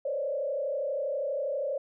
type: tone with frequency modulation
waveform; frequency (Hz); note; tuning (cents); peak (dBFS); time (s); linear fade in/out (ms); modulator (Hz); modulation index
sine; 562; C#5; +24; -28; 0.05-1.78; 5; 32.4; 1.4
effects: none